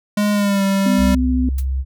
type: tone with pitch glide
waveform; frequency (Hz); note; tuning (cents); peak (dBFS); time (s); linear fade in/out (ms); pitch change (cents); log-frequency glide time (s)
square; 207.2 to 195.57; G#3 to G3; -4 to -4; -15; 0.17-1.15; 5; -100; 0.32-0.63
type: tone with vibrato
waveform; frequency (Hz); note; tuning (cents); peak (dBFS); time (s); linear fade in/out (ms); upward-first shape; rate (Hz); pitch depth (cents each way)
sine; 253.9; B3; +48; -16; 0.86-1.49; 2; triangle; 14; 14
type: tone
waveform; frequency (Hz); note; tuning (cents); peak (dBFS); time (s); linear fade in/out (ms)
sine; 66.2; C2; +21; -17; 0.97-1.85; 50
type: noise with exponential decay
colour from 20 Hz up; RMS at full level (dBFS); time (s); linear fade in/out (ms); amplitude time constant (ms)
blue; -27; 1.58-1.66; 5; 16
effects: none